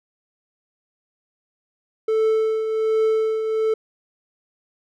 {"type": "tone with tremolo", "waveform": "triangle", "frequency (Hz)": 440, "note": "A4", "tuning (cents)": 0, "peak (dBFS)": -13, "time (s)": [2.08, 3.74], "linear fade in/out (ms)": 5, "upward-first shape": "triangle", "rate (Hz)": 1.3, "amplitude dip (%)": 55, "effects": []}